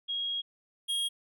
sine / square tone pair in turn, 3283 / 3266 Hz, G#7 / G#7, -21 / -30 cents, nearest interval unison, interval 9 cents, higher first, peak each -30 / -29 dBFS, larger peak second, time 0.08-0.42 / 0.88-1.09 s, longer first, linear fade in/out 20 ms, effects none

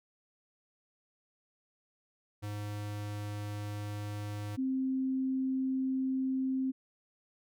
square / sine tone pair in turn, 103.83 / 262.8 Hz, G#2 / C4, 0 / +8 cents, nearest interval octave + major third, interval 1608 cents, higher second, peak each -37 / -29 dBFS, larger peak second, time 2.42-4.57 / 4.57-6.72 s, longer neither, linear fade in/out 20 ms, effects none

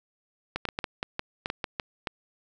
clicks, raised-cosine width 0.3 ms, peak -13 dBFS, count 12, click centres 0.56 / 0.653 / 0.688 / 0.789 / 0.842 / 1.029 / 1.194 / 1.459 / 1.501 / 1.642 / 1.798 / 2.072 s, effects none

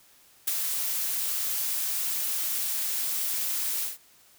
blue noise with ADSR envelope, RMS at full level -24 dBFS, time 0.47-3.98 s, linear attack 8 ms, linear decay 22 ms, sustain -5 dB, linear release 160 ms, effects white hiss -58 dBFS RMS until 4.38 s

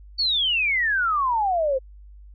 sine exponential sweep, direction down, 4563 to 508 Hz, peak -19 dBFS, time 0.18-1.79 s, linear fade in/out 20 ms, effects added 50 Hz sine -42 dBFS peak until 2.34 s

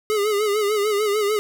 square tone with vibrato, 417.2 Hz, G#4, 8 cents sharp, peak -19 dBFS, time 0.1-1.39 s, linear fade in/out 0 ms, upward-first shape sine, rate 6.7 Hz, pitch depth 72 cents each way, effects none

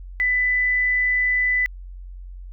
sine tone, 1995 Hz, B6, 17 cents sharp, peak -17 dBFS, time 0.2-1.66 s, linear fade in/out 0 ms, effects added 45 Hz sine -34 dBFS peak until 2.52 s

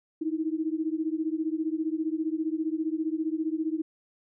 sine beating tone pair, 311.1 / 326.1 Hz, D#4 / E4, 0 / -19 cents, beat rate 15 Hz, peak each -29 / -30 dBFS, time 0.21-3.82 s, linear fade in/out 10 ms, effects none

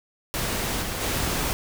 pink noise with level steps, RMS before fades -27 / -30 / -26 dBFS, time 0.34-1.53 s, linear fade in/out 0 ms, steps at 0.81 / 1 s, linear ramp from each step 20 ms, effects none

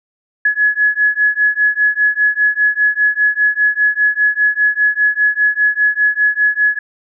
sine beating tone pair, 1691 / 1696 Hz, G#6 / G#6, +31 / +36 cents, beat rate 5 Hz, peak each -14 dBFS, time 0.45-6.79 s, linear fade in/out 5 ms, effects none

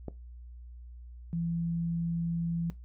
click, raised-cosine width 2 ms, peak -23 dBFS, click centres 0.083 s
sine tone, 168 Hz, E3, 33 cents sharp, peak -29 dBFS, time 1.33-2.7 s, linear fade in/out 0 ms
effects noise-tail reverb RT60 0.2 s tail -18 dB re dry + added 60 Hz sine -44 dBFS peak until 2.84 s

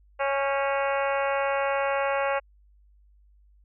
harmonic tone with a mistuned harmonic, 276.7 Hz, C#4, 3 cents flat, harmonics 2 / 3 / 4 / 5 / 6 / 7 / 8 / 9 / 10, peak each -26 / -30 / -32 / -34 / -36 / -37 / -38 / -39 / -40 dBFS, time 0.19-2.4 s, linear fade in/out 20 ms, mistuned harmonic 6, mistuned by -40 cents, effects added 50 Hz sine -55 dBFS peak until 3.64 s

